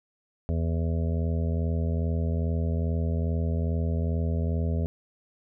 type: harmonic tone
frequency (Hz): 82.41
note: E2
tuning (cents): 0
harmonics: 1 / 2 / 3 / 5 / 6 / 7 / 8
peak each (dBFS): -25 / -31 / -35 / -39 / -41 / -42 / -43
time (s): 0.49-4.86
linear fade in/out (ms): 0
effects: none